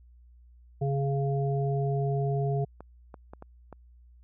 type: harmonic tone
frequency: 138.59 Hz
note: C#3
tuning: in tune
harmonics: 1 / 3 / 5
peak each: -26 / -32 / -35 dBFS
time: 0.81-2.65 s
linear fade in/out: 10 ms
type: clicks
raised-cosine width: 1 ms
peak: -29 dBFS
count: 5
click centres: 2.806 / 3.142 / 3.335 / 3.424 / 3.727 s
effects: added 60 Hz sine -52 dBFS peak until 4.23 s